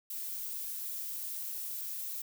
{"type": "noise", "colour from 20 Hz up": "violet", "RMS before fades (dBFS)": -39, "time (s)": [0.1, 2.22], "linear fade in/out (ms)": 5, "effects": []}